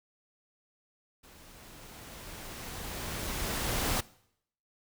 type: noise with level ramp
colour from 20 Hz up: pink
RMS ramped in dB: -55 to -29 dBFS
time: 1.23-4.01 s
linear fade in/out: 10 ms
effects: noise-tail reverb RT60 0.7 s tail -21 dB re dry